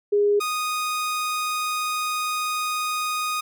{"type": "tone pair in turn", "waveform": ["sine", "sawtooth"], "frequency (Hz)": [410.6, 1240.4], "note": ["G#4", "D#6"], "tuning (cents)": [-20, -6], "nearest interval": "octave + perfect fifth", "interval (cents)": 1914, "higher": "second", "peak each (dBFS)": [-16, -20], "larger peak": "first", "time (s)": [[0.12, 0.4], [0.4, 3.41]], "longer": "second", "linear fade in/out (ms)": 10, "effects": []}